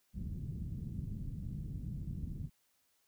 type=low-pass noise; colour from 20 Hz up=white; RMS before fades=-41 dBFS; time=0.13-2.5 s; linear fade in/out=50 ms; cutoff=180 Hz; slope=24 dB/octave; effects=white hiss -75 dBFS RMS until 3.07 s